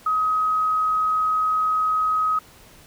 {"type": "tone", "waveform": "sine", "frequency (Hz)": 1265, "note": "D#6", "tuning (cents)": 28, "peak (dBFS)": -18, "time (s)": [0.06, 2.39], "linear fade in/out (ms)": 5, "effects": ["pink hiss -49 dBFS RMS until 2.86 s"]}